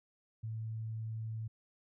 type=tone; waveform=sine; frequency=111.1 Hz; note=A2; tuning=17 cents sharp; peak=-37 dBFS; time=0.43-1.48 s; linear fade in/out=10 ms; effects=none